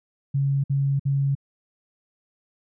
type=tone bursts; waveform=sine; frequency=138.59 Hz; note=C#3; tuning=in tune; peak=-19 dBFS; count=3; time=0.34-1.352 s; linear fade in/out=10 ms; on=300 ms; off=56 ms; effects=none